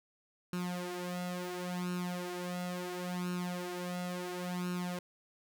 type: tone with flanger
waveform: sawtooth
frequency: 178.8 Hz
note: F3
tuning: 41 cents sharp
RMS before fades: -38 dBFS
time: 0.53-4.99 s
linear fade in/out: 2 ms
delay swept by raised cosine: 0.73 to 4.13 ms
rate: 0.72 Hz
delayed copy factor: +0.8
effects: none